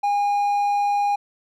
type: tone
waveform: triangle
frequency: 815 Hz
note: G#5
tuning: 33 cents flat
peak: -16 dBFS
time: 0.03-1.16 s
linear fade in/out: 10 ms
effects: none